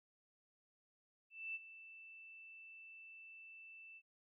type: tone with ADSR envelope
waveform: sine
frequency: 2655 Hz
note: E7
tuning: 12 cents sharp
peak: -40 dBFS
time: 1.3-4.02 s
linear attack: 250 ms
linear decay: 30 ms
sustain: -14 dB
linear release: 52 ms
effects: none